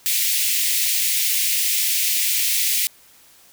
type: high-pass noise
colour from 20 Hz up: white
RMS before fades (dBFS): -20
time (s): 0.06-2.87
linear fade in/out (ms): 0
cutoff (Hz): 2000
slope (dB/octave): 48
effects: white hiss -51 dBFS RMS until 3.52 s